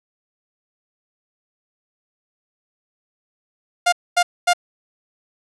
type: tone bursts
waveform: sawtooth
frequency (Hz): 705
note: F5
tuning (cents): +16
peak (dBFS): -9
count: 3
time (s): 3.86-4.535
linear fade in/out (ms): 10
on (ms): 65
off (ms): 240
effects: resampled to 24000 Hz + 7-bit